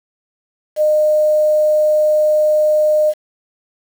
sine tone with quantisation, 610 Hz, D#5, 34 cents flat, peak -10 dBFS, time 0.76-3.14 s, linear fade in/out 50 ms, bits 6, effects none

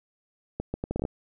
accelerating click train, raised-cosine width 2 ms, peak -16 dBFS, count 9, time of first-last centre 0.6-1.052 s, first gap 140 ms, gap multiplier 0.71, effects none

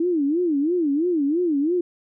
sine tone with vibrato, 316.7 Hz, D#4, 31 cents sharp, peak -18 dBFS, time 0-1.81 s, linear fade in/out 5 ms, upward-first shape sine, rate 3 Hz, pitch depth 230 cents each way, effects none

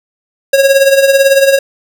square tone with tremolo, 547 Hz, C#5, 23 cents flat, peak -3 dBFS, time 0.53-1.59 s, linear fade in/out 5 ms, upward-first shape triangle, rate 18 Hz, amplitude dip 70%, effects none

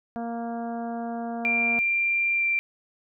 harmonic tone, 233.1 Hz, A#3, in tune, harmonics 1 / 2 / 3 / 4 / 5 / 6 / 7, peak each -31 / -39 / -33 / -45 / -48 / -48 / -51 dBFS, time 0.16-1.79 s, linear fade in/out 0 ms
sine tone with pitch glide, 2375 to 2359 Hz, D7 to D7, +19 to +7 cents, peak -21 dBFS, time 1.45-2.59 s, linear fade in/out 0 ms, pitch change -12 cents, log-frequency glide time 2.35-2.44 s
effects none

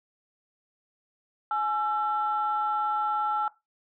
sine tone pair together, 845 / 1341.4 Hz, G#5 / E6, +30 / +30 cents, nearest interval minor sixth, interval 800 cents, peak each -27 dBFS, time 1.51-3.48 s, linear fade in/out 2 ms, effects noise-tail reverb RT60 0.2 s tail -18 dB re dry + tanh soft clip ceiling -17 dBFS

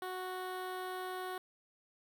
15% pulse tone with notch filter, 369.3 Hz, F#4, 3 cents flat, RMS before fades -41 dBFS, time 0.02-1.38 s, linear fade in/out 2 ms, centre 6400 Hz, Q 1, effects none

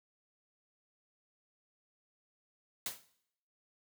white noise with exponential decay, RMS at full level -34 dBFS, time 2.86-3.05 s, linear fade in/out 2 ms, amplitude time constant 40 ms, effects noise-tail reverb RT60 0.7 s tail -17 dB re dry + high-pass 100 Hz 12 dB/octave

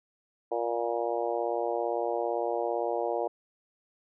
harmonic tone with a mistuned harmonic, 117.7 Hz, A#2, 17 cents sharp, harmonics 3 / 4 / 5 / 6 / 7 / 8, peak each -35 / -32 / -33 / -34 / -36 / -41 dBFS, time 0.51-3.28 s, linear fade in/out 10 ms, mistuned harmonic 8, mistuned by +19 cents, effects none

